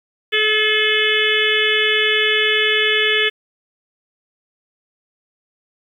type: harmonic tone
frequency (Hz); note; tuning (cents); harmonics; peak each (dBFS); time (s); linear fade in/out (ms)
429.9; A4; -40; 1 / 3 / 4 / 5 / 6 / 7 / 8; -21 / -30 / -20 / -21 / -23 / -20 / -22; 0.32-3.3; 20
effects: 8-bit